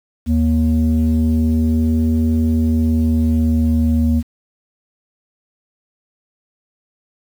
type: tone pair together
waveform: sine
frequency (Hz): 79.12 / 237.1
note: D#2 / A#3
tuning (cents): +30 / +30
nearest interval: octave + perfect fifth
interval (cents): 1900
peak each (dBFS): -13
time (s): 0.26-4.23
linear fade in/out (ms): 50
effects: tanh soft clip ceiling -9 dBFS + 7-bit